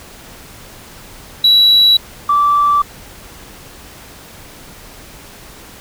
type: tone pair in turn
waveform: sine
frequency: 3915 / 1163.9 Hz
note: B7 / D6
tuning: -16 / -16 cents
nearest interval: octave + major sixth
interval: 2100 cents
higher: first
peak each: -4 / -8 dBFS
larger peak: first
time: 1.44-1.97 / 2.29-2.82 s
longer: neither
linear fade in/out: 5 ms
effects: tanh soft clip ceiling -4 dBFS + pink hiss -37 dBFS RMS until 5.8 s